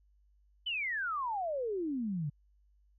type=exponential sweep; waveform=sine; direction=down; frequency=3079 to 138.59 Hz; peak=-32 dBFS; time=0.66-2.3 s; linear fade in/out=10 ms; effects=added 50 Hz sine -64 dBFS peak until 2.98 s